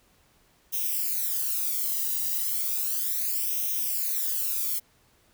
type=noise with flanger; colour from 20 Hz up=violet; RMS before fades=-28 dBFS; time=0.72-4.8 s; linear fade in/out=20 ms; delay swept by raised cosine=0.33 to 1.04 ms; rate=0.34 Hz; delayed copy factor=+0.95; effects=pink hiss -63 dBFS RMS until 5.33 s